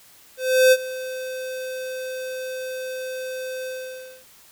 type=tone with ADSR envelope; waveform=square; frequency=515 Hz; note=C5; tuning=28 cents flat; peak=-11 dBFS; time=0.37-4.25 s; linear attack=350 ms; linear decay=46 ms; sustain=-18 dB; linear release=580 ms; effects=white hiss -51 dBFS RMS until 4.51 s